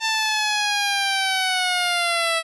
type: linear sweep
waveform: 10% pulse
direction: down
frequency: 894 to 653 Hz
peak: -11 dBFS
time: 0-2.43 s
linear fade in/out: 50 ms
effects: resampled to 24000 Hz